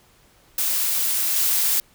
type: noise with level steps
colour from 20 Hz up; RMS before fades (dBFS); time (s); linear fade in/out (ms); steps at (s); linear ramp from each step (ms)
blue; -22 / -20; 0.58-1.8; 2; 1.36; 2
effects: pink hiss -56 dBFS RMS until 1.94 s